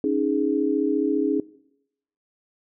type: chord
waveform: sine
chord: C# suspended second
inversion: none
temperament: just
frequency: 277.2 / 311.8 / 415.8 Hz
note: C#4 / D#4 / G#4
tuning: 0 / +4 / +2 cents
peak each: -24 dBFS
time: 0.04-1.4 s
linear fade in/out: 2 ms
effects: noise-tail reverb RT60 0.8 s tail -21 dB re dry